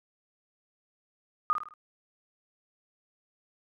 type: tone with echo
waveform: sine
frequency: 1231 Hz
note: D#6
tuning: 19 cents flat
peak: -21 dBFS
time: 1.5-1.53 s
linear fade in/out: 0 ms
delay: 52 ms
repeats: 4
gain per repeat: -7 dB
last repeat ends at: 1.738 s
effects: none